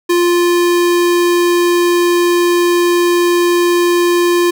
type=tone; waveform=square; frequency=349.2 Hz; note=F4; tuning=in tune; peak=-10 dBFS; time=0.09-4.51 s; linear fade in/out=10 ms; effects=none